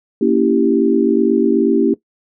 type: chord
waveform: sine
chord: A# diminished seventh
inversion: none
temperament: equal with one note detuned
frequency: 233.1 / 280.9 / 329.6 / 392 Hz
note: A#3 / C#4 / E4 / G4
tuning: 0 / +23 / 0 / 0 cents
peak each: -16 dBFS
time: 0.21-1.94 s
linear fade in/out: 5 ms
effects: noise-tail reverb RT60 0.1 s tail -17 dB re dry